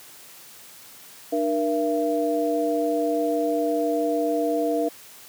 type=tone cluster; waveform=sine; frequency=300.6 / 474.5 / 673 Hz; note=D4 / A#4 / E5; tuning=+40 / +31 / +36 cents; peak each=-25 dBFS; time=1.32-4.89 s; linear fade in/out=10 ms; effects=white hiss -46 dBFS RMS until 5.28 s + high-pass 100 Hz 12 dB/octave